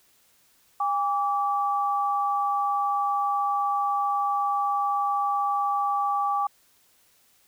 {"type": "tone pair together", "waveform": "sine", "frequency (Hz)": [808.5, 1156], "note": ["G#5", "D6"], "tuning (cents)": [-47, -28], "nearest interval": "tritone", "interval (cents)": 619, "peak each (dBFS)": -25, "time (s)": [0.8, 6.47], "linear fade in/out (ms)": 5, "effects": ["white hiss -62 dBFS RMS until 7.47 s"]}